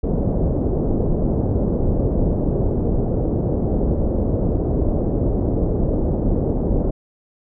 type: low-pass noise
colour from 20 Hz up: pink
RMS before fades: -19 dBFS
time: 0.03-6.91 s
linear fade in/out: 10 ms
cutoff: 550 Hz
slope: 24 dB/octave
effects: none